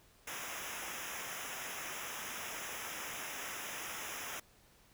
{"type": "noise with comb filter", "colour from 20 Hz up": "pink", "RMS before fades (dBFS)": -43, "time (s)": [0.27, 4.4], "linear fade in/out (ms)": 5, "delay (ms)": 0.23, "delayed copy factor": -1, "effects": ["pink hiss -65 dBFS RMS until 4.93 s"]}